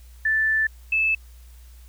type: tone pair in turn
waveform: sine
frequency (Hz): 1760 / 2620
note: A6 / E7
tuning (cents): 0 / -11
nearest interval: perfect fifth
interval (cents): 689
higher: second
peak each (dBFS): -18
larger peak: neither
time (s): 0.25-0.67 / 0.92-1.15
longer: first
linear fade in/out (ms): 5
effects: added 60 Hz sine -43 dBFS peak until 1.88 s + white hiss -57 dBFS RMS until 1.88 s